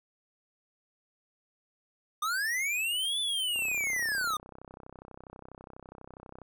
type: linear two-way sweep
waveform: square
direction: up then down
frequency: 1190 to 3520 to 1190 Hz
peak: -29 dBFS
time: 2.22-4.37 s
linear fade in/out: 5 ms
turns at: 3.2 s
type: click train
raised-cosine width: 1 ms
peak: -32 dBFS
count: 93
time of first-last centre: 3.56-6.417 s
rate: 32.2 Hz
effects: none